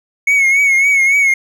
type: tone with vibrato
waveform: triangle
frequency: 2201 Hz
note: C#7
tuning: 13 cents flat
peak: -7 dBFS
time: 0.27-1.34 s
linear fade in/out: 5 ms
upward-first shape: triangle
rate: 3.6 Hz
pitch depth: 67 cents each way
effects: none